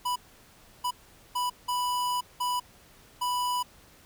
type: tone bursts at uneven times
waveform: square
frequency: 987.8 Hz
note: B5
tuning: in tune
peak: -27 dBFS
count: 6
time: 0.05-0.16 / 0.84-0.91 / 1.35-1.5 / 1.68-2.21 / 2.4-2.6 / 3.21-3.63 s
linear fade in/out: 10 ms
effects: pink hiss -56 dBFS RMS until 4.05 s